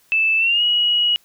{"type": "tone with pitch glide", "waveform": "sine", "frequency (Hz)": [2635, 2907], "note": ["E7", "F#7"], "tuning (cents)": [-1, -31], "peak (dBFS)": -14, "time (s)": [0.12, 1.16], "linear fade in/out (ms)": 0, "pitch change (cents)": 170, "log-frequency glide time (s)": [0.38, 0.63], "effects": ["white hiss -57 dBFS RMS until 1.24 s"]}